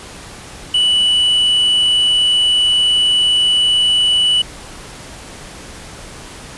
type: tone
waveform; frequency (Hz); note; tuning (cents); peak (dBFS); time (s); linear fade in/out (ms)
triangle; 2960; F#7; 0; -9; 0.74-4.42; 5
effects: pink hiss -34 dBFS RMS until 6.57 s + resampled to 24000 Hz